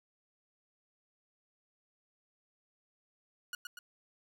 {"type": "tone with echo", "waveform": "sawtooth", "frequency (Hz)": 1450, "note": "F#6", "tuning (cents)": -35, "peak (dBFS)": -34, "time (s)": [3.53, 3.55], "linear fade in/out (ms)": 2, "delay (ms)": 120, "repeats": 2, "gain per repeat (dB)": -4, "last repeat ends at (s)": 3.79, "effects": []}